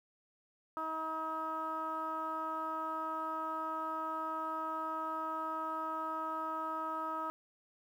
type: tone with low-pass filter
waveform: 15% pulse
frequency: 318.4 Hz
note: D#4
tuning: 40 cents sharp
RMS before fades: -38 dBFS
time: 0.77-7.3 s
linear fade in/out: 0 ms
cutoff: 1200 Hz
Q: 7.7
effects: 11-bit